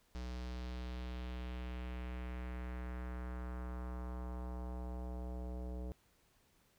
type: tone with low-pass filter sweep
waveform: square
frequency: 61.74 Hz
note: B1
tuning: in tune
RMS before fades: -43 dBFS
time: 0.15-5.92 s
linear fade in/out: 0 ms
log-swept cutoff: 5400 to 550 Hz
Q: 1.7
effects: pink hiss -72 dBFS RMS until 6.78 s